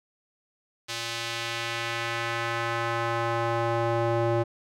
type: tone with band-pass filter sweep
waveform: square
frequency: 116.54 Hz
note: A#2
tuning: in tune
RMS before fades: -28 dBFS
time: 0.88-4.44 s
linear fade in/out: 20 ms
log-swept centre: 4300 to 520 Hz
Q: 1
effects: none